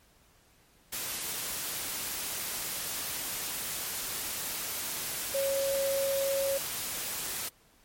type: tone in noise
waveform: sine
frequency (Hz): 549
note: C#5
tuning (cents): -17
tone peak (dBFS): -27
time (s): 5.34-6.58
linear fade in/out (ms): 10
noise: white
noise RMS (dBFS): -35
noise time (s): 0.92-7.49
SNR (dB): +5
effects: pink hiss -63 dBFS RMS until 7.84 s + MP3 64 kbps